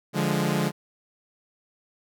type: chord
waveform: sawtooth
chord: D diminished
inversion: none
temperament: equal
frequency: 146.83 / 174.61 / 207.7 Hz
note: D3 / F3 / Ab3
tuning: 0 / 0 / 0 cents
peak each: -23 dBFS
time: 0.13-0.72 s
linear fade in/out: 50 ms
effects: none